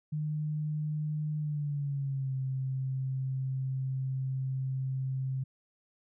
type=tone with pitch glide; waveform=sine; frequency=151.9 to 132.24 Hz; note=D#3 to C3; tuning=-41 to +19 cents; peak=-30 dBFS; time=0.12-5.44 s; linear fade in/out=10 ms; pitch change=-240 cents; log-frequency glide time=1.38-2.34 s; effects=none